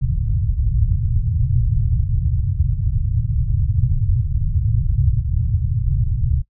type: low-pass noise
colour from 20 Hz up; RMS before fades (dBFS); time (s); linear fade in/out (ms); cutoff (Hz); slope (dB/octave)
white; -18; 0.01-6.43; 20; 130; 48
effects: noise-tail reverb RT60 0.1 s tail -19 dB re dry